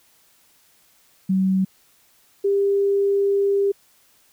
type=tone pair in turn; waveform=sine; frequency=189.6 / 398.5 Hz; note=F#3 / G4; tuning=+43 / +28 cents; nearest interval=octave + minor second; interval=1285 cents; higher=second; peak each=-16 dBFS; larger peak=neither; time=1.29-1.65 / 2.44-3.72 s; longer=second; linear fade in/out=10 ms; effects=white hiss -58 dBFS RMS until 4.32 s